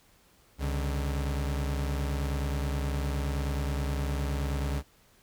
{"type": "tone pair together", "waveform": "40% pulse", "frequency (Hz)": [68.64, 146.83], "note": ["C#2", "D3"], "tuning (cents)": [-16, 0], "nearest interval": "octave + minor second", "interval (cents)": 1316, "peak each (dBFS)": [-28, -35], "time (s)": [0.58, 4.83], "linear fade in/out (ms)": 50, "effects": ["pink hiss -62 dBFS RMS until 5.22 s"]}